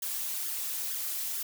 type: noise with flanger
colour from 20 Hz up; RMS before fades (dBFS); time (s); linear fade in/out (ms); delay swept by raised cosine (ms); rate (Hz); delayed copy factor
blue; -34; 0.02-1.43; 5; 0.59 to 5.59; 2.2; +0.7
effects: none